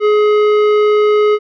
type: tone with tanh clipping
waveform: triangle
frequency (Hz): 421.1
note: G#4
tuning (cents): +24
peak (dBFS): -10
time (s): 0-1.39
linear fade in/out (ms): 50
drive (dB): 17
effects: none